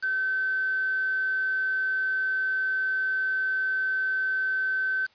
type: tone with quantisation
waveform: sine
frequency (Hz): 1535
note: G6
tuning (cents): -37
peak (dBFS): -24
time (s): 0.02-5.07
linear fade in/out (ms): 20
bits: 6
effects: white hiss -61 dBFS RMS until 5.14 s + resampled to 11025 Hz